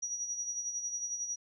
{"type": "tone with tremolo", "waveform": "sine", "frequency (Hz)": 5790, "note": "F#8", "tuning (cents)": -38, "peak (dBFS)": -32, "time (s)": [0.02, 1.36], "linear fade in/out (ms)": 10, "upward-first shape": "sine", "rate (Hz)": 11, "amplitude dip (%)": 55, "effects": []}